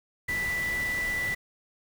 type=tone in noise; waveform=sine; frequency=1975.5 Hz; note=B6; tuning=in tune; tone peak=-27 dBFS; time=0.28-1.35 s; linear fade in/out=10 ms; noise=pink; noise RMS=-38 dBFS; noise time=0.28-1.35 s; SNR=+8 dB; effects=none